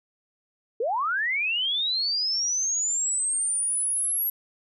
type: linear sweep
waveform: sine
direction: up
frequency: 415.3 to 11630 Hz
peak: -23 dBFS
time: 0.8-4.3 s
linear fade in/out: 5 ms
effects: none